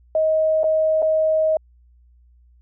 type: tone with dropouts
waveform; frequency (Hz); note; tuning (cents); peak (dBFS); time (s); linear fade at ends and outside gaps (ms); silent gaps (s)
sine; 630; D#5; +21; -15; 0.15-1.57; 2; 0.633-0.641 / 1.021-1.026
effects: added 60 Hz sine -50 dBFS peak until 2.61 s